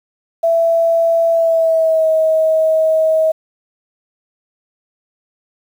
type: tone with pitch glide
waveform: sine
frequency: 665 to 636.4 Hz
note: E5 to D#5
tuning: +15 to +39 cents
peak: -10 dBFS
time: 0.43-3.32 s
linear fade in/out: 10 ms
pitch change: -76 cents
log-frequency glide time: 1.32-2.09 s
effects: 7-bit